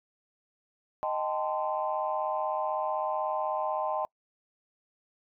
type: chord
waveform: sine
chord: A half-diminished seventh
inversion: second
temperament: equal with one note detuned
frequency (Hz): 622.3 / 784 / 880 / 1035.1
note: Eb5 / G5 / A5 / C6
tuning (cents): 0 / 0 / 0 / -19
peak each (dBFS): -32 / -33 / -34 / -34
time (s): 1.03-4.05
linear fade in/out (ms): 0
effects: noise-tail reverb RT60 0.1 s tail -26 dB re dry + tanh soft clip ceiling -17 dBFS